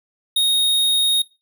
square tone, 3729 Hz, A#7, in tune, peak -15 dBFS, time 0.36-1.22 s, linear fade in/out 5 ms, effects noise-tail reverb RT60 0.3 s tail -24 dB re dry

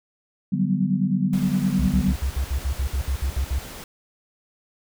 sine chord, G major seventh, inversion second, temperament equal with one note detuned, 146.83 / 185 / 194.64 / 246.9 Hz, D3 / F#3 / G3 / B3, 0 / 0 / -12 / 0 cents, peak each -27 / -23 / -23 / -27 dBFS, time 0.52-2.13 s, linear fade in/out 10 ms
pink noise, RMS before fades -38 dBFS, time 1.33-3.84 s, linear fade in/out 2 ms
sine tone bursts, 66.5 Hz, C2, 29 cents sharp, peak -20 dBFS, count 13, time 1.79-3.588 s, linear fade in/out 5 ms, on 82 ms, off 61 ms
effects none

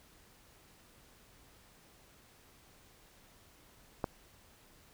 click, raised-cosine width 1 ms, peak -18 dBFS, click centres 4.042 s, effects pink hiss -62 dBFS RMS until 4.93 s

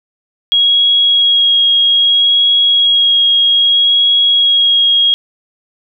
sine tone with vibrato, 3297 Hz, G#7, 13 cents flat, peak -7 dBFS, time 0.52-5.14 s, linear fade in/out 0 ms, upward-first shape sine, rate 0.62 Hz, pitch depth 11 cents each way, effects none

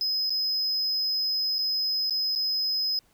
triangle tone with dropouts, 5070 Hz, D#8, 32 cents sharp, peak -23 dBFS, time 0.01-2.99 s, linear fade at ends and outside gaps 1 ms, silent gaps 0.296-0.304 / 1.584-1.589 / 2.098-2.107 / 2.352-2.359 s, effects pink hiss -64 dBFS RMS until 3.13 s

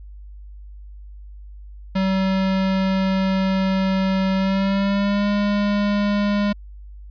square tone with pitch glide, 190.7 to 204.4 Hz, G3 to G#3, -47 to -27 cents, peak -18 dBFS, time 1.95-6.53 s, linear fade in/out 10 ms, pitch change +120 cents, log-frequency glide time 4.36-5.28 s, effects added 50 Hz sine -36 dBFS peak until 7.1 s + resampled to 11025 Hz

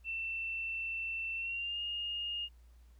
sine tone with pitch glide, 2682 to 2841 Hz, E7 to F7, +29 to +29 cents, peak -35 dBFS, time 0.04-2.49 s, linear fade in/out 50 ms, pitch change +100 cents, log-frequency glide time 1.35-1.8 s, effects added 59 Hz sine -56 dBFS peak until 2.99 s + pink hiss -73 dBFS RMS until 2.99 s

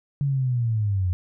sine linear sweep, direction down, 143.5 to 87.31 Hz, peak -20 dBFS, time 0.21-1.13 s, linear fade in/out 0 ms, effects none

